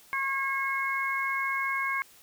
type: harmonic tone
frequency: 543 Hz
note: C#5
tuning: 36 cents flat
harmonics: 2 / 3 / 4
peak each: -31 / -33 / -30 dBFS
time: 0.13-2.02 s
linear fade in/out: 0 ms
effects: white hiss -56 dBFS RMS until 2.22 s